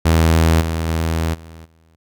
sawtooth tone with level steps, 81.4 Hz, E2, 21 cents flat, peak -7 / -15 / -13 / -32 / -48 dBFS, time 0.05-1.96 s, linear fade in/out 10 ms, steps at 0.6 / 0.87 / 1.33 / 1.64 s, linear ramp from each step 20 ms, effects none

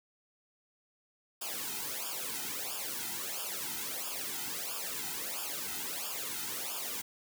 white noise with flanger, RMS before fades -38 dBFS, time 1.41-7.02 s, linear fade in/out 10 ms, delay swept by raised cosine 0.49 to 1.79 ms, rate 1.5 Hz, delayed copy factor -0.9, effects none

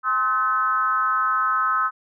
sine tone with frequency modulation, 1282 Hz, E6, 49 cents flat, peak -18 dBFS, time 0.03-1.91 s, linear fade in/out 50 ms, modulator 232 Hz, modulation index 0.83, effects none

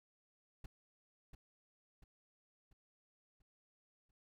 brown noise with echo, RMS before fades -45 dBFS, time 0.64-0.66 s, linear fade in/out 5 ms, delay 690 ms, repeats 5, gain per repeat -6 dB, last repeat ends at 4.11 s, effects none

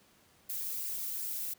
violet noise with flanger, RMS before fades -37 dBFS, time 0.49-1.54 s, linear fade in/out 10 ms, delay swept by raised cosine 0.4 to 4.4 ms, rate 2.7 Hz, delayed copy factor +0.8, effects pink hiss -64 dBFS RMS until 1.58 s + high-pass 80 Hz 12 dB/octave

